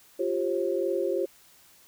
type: chord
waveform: sine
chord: F suspended second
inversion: none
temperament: equal with one note detuned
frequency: 349.2 / 392 / 537 Hz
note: F4 / G4 / C5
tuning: 0 / 0 / +45 cents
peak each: -29 dBFS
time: 0.19-1.26 s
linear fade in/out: 10 ms
effects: white hiss -57 dBFS RMS until 1.87 s